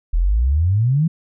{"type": "exponential sweep", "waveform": "sine", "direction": "up", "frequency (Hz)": [38.44, 170], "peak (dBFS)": -13, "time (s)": [0.13, 1.08], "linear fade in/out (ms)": 10, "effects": []}